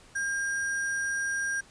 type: tone with sample-and-hold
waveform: sine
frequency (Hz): 1607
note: G6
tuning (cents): +43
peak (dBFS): -27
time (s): 0.15-1.61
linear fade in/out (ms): 10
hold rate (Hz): 7350
effects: pink hiss -55 dBFS RMS until 1.7 s + resampled to 22050 Hz